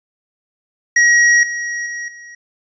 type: tone with level steps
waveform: square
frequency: 1901 Hz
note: A#6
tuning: 33 cents sharp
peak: -9 / -21 / -24 / -35 dBFS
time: 0.96-2.35 s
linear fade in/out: 5 ms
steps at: 1.43 / 1.86 / 2.08 s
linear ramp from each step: 2 ms
effects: resampled to 16000 Hz